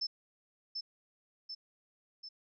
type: tone with echo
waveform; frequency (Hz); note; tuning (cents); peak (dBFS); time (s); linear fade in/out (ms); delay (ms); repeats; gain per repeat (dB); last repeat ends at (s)
sine; 5274; E8; 0; -32; 0.01-0.07; 10; 740; 3; -4; 2.29
effects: none